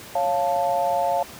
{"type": "chord", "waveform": "sine", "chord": "Db augmented", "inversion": "none", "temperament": "equal", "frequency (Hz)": [554.4, 698.5, 880], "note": ["Db5", "F5", "A5"], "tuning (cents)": [0, 0, 0], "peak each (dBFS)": [-25, -22, -25], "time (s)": [0.15, 1.23], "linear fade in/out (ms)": 5, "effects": ["pink hiss -40 dBFS RMS until 1.39 s", "high-pass 100 Hz 12 dB/octave"]}